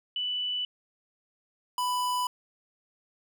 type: tone pair in turn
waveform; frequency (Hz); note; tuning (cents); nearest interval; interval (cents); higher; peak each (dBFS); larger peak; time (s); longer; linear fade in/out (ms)
sine / square; 2976 / 993.1; F#7 / B5; +9 / +9; octave + perfect fifth; 1900; first; -28 / -27; second; 0.16-0.65 / 1.78-2.27; neither; 2
effects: none